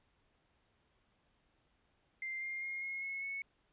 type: tone with pitch steps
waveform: sine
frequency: 2093 / 2115 / 2137 / 2159 / 2182 / 2205 Hz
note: C7 / C7 / C7 / C#7 / C#7 / C#7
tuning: 0 / +18 / +36 / -46 / -28 / -10 cents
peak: -38 dBFS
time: 2.22-3.42 s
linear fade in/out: 2 ms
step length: 200 ms
effects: pink hiss -75 dBFS RMS until 3.72 s + resampled to 8000 Hz